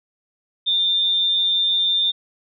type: tone with amplitude modulation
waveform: sine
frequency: 3597 Hz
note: A7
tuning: 37 cents sharp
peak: -14 dBFS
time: 0.66-2.12 s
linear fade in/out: 20 ms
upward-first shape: sine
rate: 186 Hz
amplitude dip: 45%
effects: none